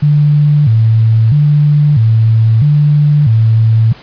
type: tone with vibrato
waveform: sine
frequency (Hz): 128.5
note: C3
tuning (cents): -31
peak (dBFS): -5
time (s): 0.02-3.93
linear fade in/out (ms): 10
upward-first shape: square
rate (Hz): 0.77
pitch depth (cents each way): 240
effects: pink hiss -36 dBFS RMS until 4.02 s + resampled to 11025 Hz